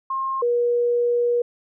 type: tone pair in turn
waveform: sine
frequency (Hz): 1067 / 480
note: C6 / B4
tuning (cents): +34 / -49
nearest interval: octave + major second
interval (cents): 1383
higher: first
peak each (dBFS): -22 / -17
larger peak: second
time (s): 0.1-0.42 / 0.42-1.42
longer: second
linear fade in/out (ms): 5
effects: none